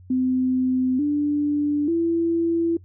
sine tone with pitch steps, 256.5 / 292.9 / 334.6 Hz, C4 / D4 / E4, -34 / -5 / +26 cents, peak -18 dBFS, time 0.1-2.77 s, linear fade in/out 5 ms, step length 890 ms, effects noise-tail reverb RT60 0.1 s tail -21 dB re dry + added 91 Hz sine -44 dBFS peak until 2.84 s

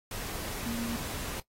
sine tone in noise, 233.1 Hz, A#3, in tune, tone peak -32 dBFS, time 0.66-0.96 s, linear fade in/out 2 ms, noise pink, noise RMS -38 dBFS, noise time 0.11-1.4 s, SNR +3 dB, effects noise-tail reverb RT60 0.1 s tail -18 dB re dry + AAC 48 kbps

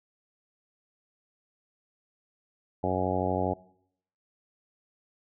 harmonic tone, 92.5 Hz, F#2, in tune, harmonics 1 / 2 / 3 / 4 / 5 / 6 / 7 / 8 / 9, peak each -34 / -34 / -34 / -34 / -34 / -34 / -34 / -34 / -34 dBFS, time 2.83-3.54 s, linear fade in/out 10 ms, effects noise-tail reverb RT60 0.7 s tail -21 dB re dry

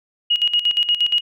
sine tone with tremolo, 2884 Hz, F#7, 45 cents flat, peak -13 dBFS, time 0.3-1.21 s, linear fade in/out 10 ms, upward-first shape square, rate 8.5 Hz, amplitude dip 75%, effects none

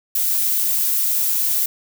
violet noise, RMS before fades -19 dBFS, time 0.15-1.66 s, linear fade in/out 5 ms, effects none

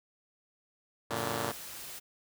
5% pulse chord, Gb augmented, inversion none, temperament just, 92.5 / 115.62 / 144.53 Hz, Gb2 / Bb2 / D3, 0 / -14 / -27 cents, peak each -29 / -24 / -26 dBFS, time 1.1-1.52 s, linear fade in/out 10 ms
white noise, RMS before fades -44 dBFS, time 1.15-2 s, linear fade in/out 20 ms
effects none

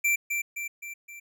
square tone with echo, 2349 Hz, D7, in tune, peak -22 dBFS, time 0.04-0.16 s, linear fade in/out 10 ms, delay 260 ms, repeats 4, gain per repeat -5 dB, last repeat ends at 1.2 s, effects none

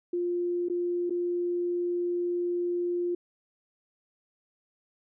sine tone with dropouts, 350.9 Hz, F4, 8 cents sharp, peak -26 dBFS, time 0.13-3.15 s, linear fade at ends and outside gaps 5 ms, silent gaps 0.686-0.698 / 1.097-1.105 s, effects none

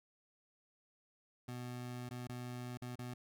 25% pulse tone with dropouts, 123.5 Hz, B2, in tune, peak -39 dBFS, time 1.48-3.14 s, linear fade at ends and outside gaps 5 ms, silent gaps 2.091-2.109 / 2.273-2.292 / 2.774-2.818 / 2.956-2.989 s, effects none

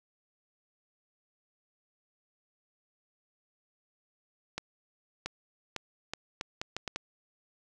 accelerating click train, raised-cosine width 0.2 ms, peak -17 dBFS, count 9, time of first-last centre 4.58-6.96 s, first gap 680 ms, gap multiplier 0.74, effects none

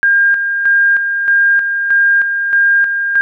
sine tone with tremolo, 1608 Hz, G6, 44 cents sharp, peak -7 dBFS, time 0.03-3.21 s, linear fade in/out 0 ms, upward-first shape square, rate 1.6 Hz, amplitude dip 50%, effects none

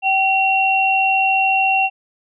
sine tone pair together, 770 / 2737 Hz, G5 / F7, -31 / -36 cents, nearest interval octave + minor seventh, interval 2195 cents, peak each -16 dBFS, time 0.02-1.9 s, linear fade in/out 50 ms, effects none

